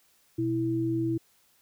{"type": "tone pair together", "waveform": "sine", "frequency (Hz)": [123.47, 328.7], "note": ["B2", "E4"], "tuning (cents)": [0, -5], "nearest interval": "octave + perfect fourth", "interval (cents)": 1695, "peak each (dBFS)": [-31, -26], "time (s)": [0.38, 1.18], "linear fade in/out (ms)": 10, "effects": ["white hiss -65 dBFS RMS until 1.61 s"]}